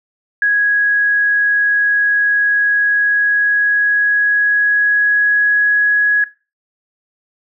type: tone with pitch glide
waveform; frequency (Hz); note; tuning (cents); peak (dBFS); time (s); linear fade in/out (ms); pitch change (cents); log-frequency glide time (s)
sine; 1661.2 to 1673.7; G#6 to G#6; 0 to +13; -10; 0.42-6.24; 2; +13; 2.73-6.01
effects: noise-tail reverb RT60 0.3 s tail -18 dB re dry